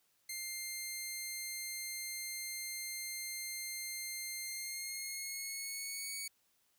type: tone with pitch glide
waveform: 10% pulse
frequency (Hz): 2100 to 2238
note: C7 to C#7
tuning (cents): +6 to +16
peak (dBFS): -31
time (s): 0.29-6.28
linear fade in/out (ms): 5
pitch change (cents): +110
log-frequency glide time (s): 4.45-6.15
effects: white hiss -75 dBFS RMS until 6.78 s